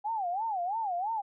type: tone with vibrato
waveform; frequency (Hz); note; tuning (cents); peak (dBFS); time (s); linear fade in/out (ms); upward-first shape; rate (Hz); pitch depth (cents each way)
sine; 796; G5; +26; -29; 0.04-1.22; 20; sine; 3; 240
effects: none